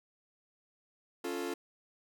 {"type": "chord", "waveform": "40% pulse", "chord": "Db augmented", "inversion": "none", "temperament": "equal", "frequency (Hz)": [277.2, 349.2, 440], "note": ["Db4", "F4", "A4"], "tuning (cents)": [0, 0, 0], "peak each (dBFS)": [-40, -37, -39], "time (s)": [1.24, 1.54], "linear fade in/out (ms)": 5, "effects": []}